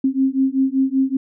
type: beating tone pair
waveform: sine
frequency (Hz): 264.1 / 269.3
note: C4 / C#4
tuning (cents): +16 / -50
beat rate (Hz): 5.2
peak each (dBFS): -18 / -18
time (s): 0.04-1.17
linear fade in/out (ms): 5
effects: none